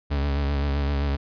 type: tone with vibrato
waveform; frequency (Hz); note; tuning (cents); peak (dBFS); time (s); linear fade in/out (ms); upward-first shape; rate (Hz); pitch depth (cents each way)
40% pulse; 70.8; C#2; +37; -21; 0.1-1.17; 20; sine; 7.7; 42
effects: resampled to 11025 Hz